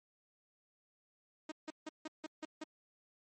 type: tone bursts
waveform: sawtooth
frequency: 311.7 Hz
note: D#4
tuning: 3 cents sharp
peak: -37 dBFS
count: 7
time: 1.49-2.639 s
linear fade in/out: 5 ms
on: 27 ms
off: 160 ms
effects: MP3 32 kbps